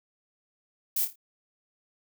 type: noise with echo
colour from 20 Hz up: violet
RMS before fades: -27 dBFS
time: 0.96-1.05 s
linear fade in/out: 5 ms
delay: 27 ms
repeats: 4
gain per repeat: -8 dB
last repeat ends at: 1.158 s
effects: none